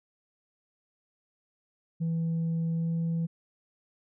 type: tone with pitch glide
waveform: sine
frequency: 164.81 to 165.86 Hz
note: E3 to E3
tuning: 0 to +11 cents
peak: -24 dBFS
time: 2-3.27 s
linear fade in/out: 20 ms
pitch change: +11 cents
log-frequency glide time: 2.73-2.9 s
effects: tanh soft clip ceiling -25 dBFS